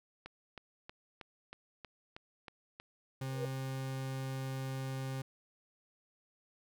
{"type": "click train", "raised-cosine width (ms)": 0.3, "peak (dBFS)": -30, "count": 9, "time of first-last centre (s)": [0.26, 2.8], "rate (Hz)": 3.15}
{"type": "tone", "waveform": "40% pulse", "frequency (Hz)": 133, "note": "C3", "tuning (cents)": 29, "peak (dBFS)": -36, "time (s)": [3.21, 5.22], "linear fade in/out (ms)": 5}
{"type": "tone with exponential growth", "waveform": "sine", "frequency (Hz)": 483.1, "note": "B4", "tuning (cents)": -38, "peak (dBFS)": -32, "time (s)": [3.25, 3.45], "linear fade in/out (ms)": 1, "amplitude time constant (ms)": 43}
{"effects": []}